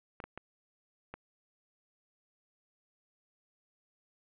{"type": "clicks", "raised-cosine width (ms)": 0.5, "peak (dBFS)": -27, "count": 4, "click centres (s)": [0.202, 0.24, 0.376, 1.14], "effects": ["resampled to 8000 Hz", "11-bit"]}